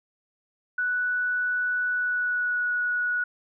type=tone with pitch glide; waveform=sine; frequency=1480 to 1463.8 Hz; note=F#6 to F#6; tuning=0 to -19 cents; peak=-23 dBFS; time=0.78-3.24 s; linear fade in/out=5 ms; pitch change=-19 cents; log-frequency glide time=1.9-2.69 s; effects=none